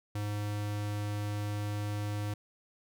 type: tone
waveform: square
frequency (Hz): 103.83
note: G#2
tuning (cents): 0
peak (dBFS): -33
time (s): 0.15-2.34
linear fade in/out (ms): 5
effects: none